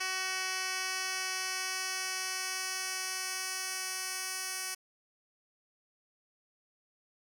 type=tone with band-pass filter sweep; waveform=10% pulse; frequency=374.9 Hz; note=F#4; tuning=23 cents sharp; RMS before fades=-36 dBFS; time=0-4.75 s; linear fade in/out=10 ms; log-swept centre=4300 to 8300 Hz; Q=0.86; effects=none